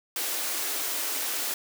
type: high-pass noise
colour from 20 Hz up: white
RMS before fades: -30 dBFS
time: 0.16-1.54 s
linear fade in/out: 2 ms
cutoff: 260 Hz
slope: 96 dB/octave
effects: none